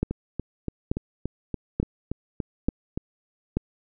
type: two click trains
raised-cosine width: 3 ms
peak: -15 / -10 dBFS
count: 11 / 5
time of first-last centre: 0.11-2.975 / 0.03-3.57 s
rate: 3.49 / 1.13 Hz
effects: none